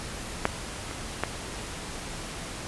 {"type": "clicks", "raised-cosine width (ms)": 0.5, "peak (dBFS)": [-6, -22, -9], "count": 3, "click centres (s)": [0.454, 0.912, 1.236], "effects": ["pink hiss -37 dBFS RMS until 2.67 s", "resampled to 24000 Hz"]}